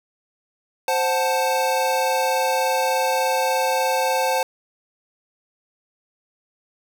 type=chord; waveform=square; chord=F# diminished; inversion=second; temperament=equal; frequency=523.3 / 740 / 880 Hz; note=C5 / F#5 / A5; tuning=0 / 0 / 0 cents; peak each=-23 / -26 / -23 dBFS; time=0.88-4.43 s; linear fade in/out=2 ms; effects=none